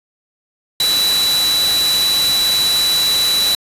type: tone in noise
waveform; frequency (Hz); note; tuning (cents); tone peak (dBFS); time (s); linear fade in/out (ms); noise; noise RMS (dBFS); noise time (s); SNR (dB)
sine; 3951; B7; 0; -13; 0.8-3.55; 2; white; -20; 0.8-3.55; +4
effects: resampled to 32000 Hz